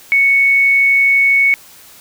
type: tone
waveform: sine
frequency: 2217 Hz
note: C#7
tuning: in tune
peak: -8 dBFS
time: 0.12-1.54 s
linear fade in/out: 0 ms
effects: white hiss -41 dBFS RMS until 2 s